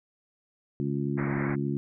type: harmonic tone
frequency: 70.3 Hz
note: C#2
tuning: 25 cents sharp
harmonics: 2 / 3 / 4 / 5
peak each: -30 / -32 / -33 / -34 dBFS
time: 0.8-1.77 s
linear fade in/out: 0 ms
type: low-pass noise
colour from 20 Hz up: white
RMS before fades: -36 dBFS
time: 1.17-1.56 s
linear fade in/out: 20 ms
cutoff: 2200 Hz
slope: 96 dB/octave
effects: none